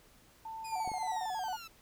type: tone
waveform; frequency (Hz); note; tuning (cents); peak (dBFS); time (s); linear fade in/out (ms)
sine; 891; A5; +22; -40; 0.45-1.24; 5
type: linear sweep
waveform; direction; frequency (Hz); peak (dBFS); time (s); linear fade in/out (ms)
15% pulse; down; 2501 to 1300; -39; 0.64-1.68; 10
type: tone with vibrato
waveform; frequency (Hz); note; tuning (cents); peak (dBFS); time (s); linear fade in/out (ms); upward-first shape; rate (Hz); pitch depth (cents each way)
sine; 808; G#5; -48; -34; 0.71-1.57; 20; square; 11; 150
type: clicks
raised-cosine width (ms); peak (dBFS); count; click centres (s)
2; -32; 2; 0.876 / 0.917
effects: pink hiss -62 dBFS RMS until 1.81 s